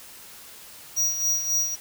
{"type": "tone with tremolo", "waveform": "square", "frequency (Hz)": 5760, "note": "F#8", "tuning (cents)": -47, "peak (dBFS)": -20, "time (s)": [0.96, 1.76], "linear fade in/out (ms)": 20, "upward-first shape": "sine", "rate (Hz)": 3.7, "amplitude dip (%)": 60, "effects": ["white hiss -45 dBFS RMS until 1.8 s"]}